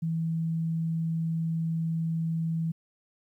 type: tone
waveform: sine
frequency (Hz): 163.4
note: E3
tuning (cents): -15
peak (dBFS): -26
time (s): 0.02-2.72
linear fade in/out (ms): 10
effects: 11-bit